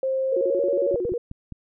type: tone with pitch glide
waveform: sine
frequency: 529 to 558.2 Hz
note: C5 to C#5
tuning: +19 to +12 cents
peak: -21 dBFS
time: 0.03-0.96 s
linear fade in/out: 2 ms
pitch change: +93 cents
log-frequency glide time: 0.28-0.64 s
type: tone with vibrato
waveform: sine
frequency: 415.3 Hz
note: G#4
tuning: in tune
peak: -23 dBFS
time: 0.32-1.18 s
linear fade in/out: 5 ms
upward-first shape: square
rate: 11 Hz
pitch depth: 240 cents each way
type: clicks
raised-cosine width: 5 ms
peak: -23 dBFS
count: 5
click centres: 0.944 / 1.053 / 1.12 / 1.314 / 1.523 s
effects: none